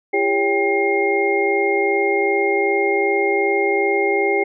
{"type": "tone cluster", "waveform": "sine", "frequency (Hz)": [338.4, 401, 557, 791, 2132], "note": ["E4", "G4", "C#5", "G5", "C7"], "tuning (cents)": [45, 39, 8, 15, 32], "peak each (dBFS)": [-25, -18, -27, -23, -21], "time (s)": [0.13, 4.44], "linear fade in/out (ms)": 10, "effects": []}